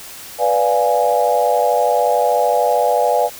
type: chord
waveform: sine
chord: B diminished seventh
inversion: none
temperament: equal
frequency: 493.9 / 587.3 / 698.5 / 830.6 Hz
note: B4 / D5 / F5 / Ab5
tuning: 0 / 0 / 0 / 0 cents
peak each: -18 dBFS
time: 0.38-3.3 s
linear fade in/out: 50 ms
effects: white hiss -35 dBFS RMS until 3.39 s